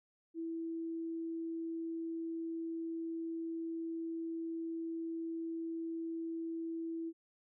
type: tone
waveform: sine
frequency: 329.3 Hz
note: E4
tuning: 2 cents flat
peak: -37 dBFS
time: 0.34-7.13 s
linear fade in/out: 50 ms
effects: none